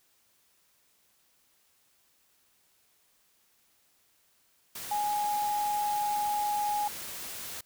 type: tone in noise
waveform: sine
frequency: 830.6 Hz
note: G#5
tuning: in tune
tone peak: -27 dBFS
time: 4.91-6.88 s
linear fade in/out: 5 ms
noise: white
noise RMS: -40 dBFS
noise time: 4.75-7.61 s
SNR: +10 dB
effects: white hiss -68 dBFS RMS until 7.65 s